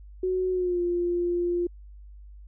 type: tone with pitch glide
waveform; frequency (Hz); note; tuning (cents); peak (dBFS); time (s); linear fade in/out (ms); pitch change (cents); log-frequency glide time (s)
sine; 370 to 349.4; F#4 to F4; 0 to +1; -23; 0.23-1.67; 5; -99; 0.51-0.81
effects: added 50 Hz sine -43 dBFS peak until 2.47 s